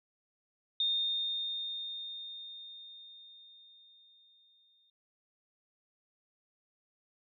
sine tone with exponential decay, 3655 Hz, A#7, 35 cents flat, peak -27 dBFS, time 0.8-4.9 s, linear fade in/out 2 ms, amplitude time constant 890 ms, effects none

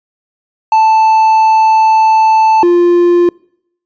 triangle tone pair in turn, 880 / 349.2 Hz, A5 / F4, 0 / 0 cents, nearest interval octave + major third, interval 1600 cents, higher first, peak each -3 dBFS, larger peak neither, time 0.72-2.63 / 2.63-3.29 s, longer first, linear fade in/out 2 ms, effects noise-tail reverb RT60 0.7 s tail -26 dB re dry + resampled to 16000 Hz

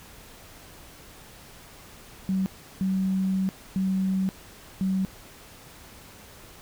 sine tone bursts at uneven times, 190 Hz, F#3, 46 cents sharp, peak -22 dBFS, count 4, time 2.29-2.46 / 2.81-3.49 / 3.76-4.29 / 4.81-5.05 s, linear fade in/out 0 ms, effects pink hiss -48 dBFS RMS until 6.61 s

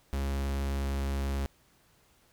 45% pulse tone with vibrato, 68.8 Hz, C#2, 12 cents flat, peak -29 dBFS, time 0.13-1.46 s, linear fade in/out 0 ms, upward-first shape sine, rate 19 Hz, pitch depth 10 cents each way, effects pink hiss -65 dBFS RMS until 2.32 s

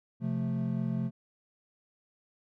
triangle chord, F major, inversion second, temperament equal, 130.81 / 174.61 / 220 Hz, C3 / F3 / A3, 0 / 0 / 0 cents, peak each -31 / -32 / -31 dBFS, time 0.2-1.11 s, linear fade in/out 50 ms, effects none

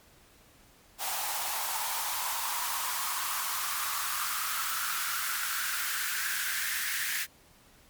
white noise with high-pass filter sweep, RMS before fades -32 dBFS, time 0.98-7.27 s, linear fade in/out 50 ms, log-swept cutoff 790 to 1800 Hz, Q 4.9, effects pink hiss -59 dBFS RMS until 7.89 s + MP3 96 kbps

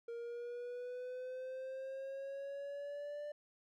triangle exponential sweep, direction up, 466.2 to 592 Hz, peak -40 dBFS, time 0.08-3.32 s, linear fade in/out 5 ms, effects none

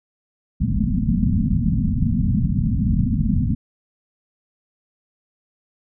white low-pass noise, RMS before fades -19 dBFS, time 0.6-3.55 s, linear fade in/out 10 ms, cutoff 250 Hz, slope 96 dB/octave, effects none

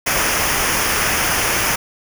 pink noise with comb filter, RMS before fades -18 dBFS, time 0.06-1.76 s, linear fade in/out 10 ms, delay 0.25 ms, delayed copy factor -0.65, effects none

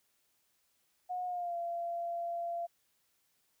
sine tone with pitch glide, 725 to 685.9 Hz, F#5 to F5, -35 to -31 cents, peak -34 dBFS, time 1.09-2.67 s, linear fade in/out 20 ms, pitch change -96 cents, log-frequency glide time 1.26-1.56 s, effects white hiss -75 dBFS RMS until 3.6 s

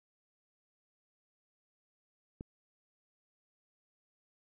click, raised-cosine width 3 ms, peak -29 dBFS, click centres 2.409 s, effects none

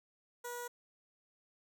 10% pulse tone with notch filter, 483.6 Hz, B4, 36 cents flat, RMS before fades -43 dBFS, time 0.44-0.68 s, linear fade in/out 10 ms, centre 2600 Hz, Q 0.68, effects none

